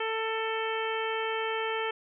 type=harmonic tone with a mistuned harmonic; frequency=444.7 Hz; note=A4; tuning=18 cents sharp; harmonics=1 / 2 / 3 / 4 / 5 / 6 / 7; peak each=-32 / -35 / -37 / -38 / -39 / -40 / -40 dBFS; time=0-1.91 s; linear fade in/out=5 ms; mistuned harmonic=6; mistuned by=-20 cents; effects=none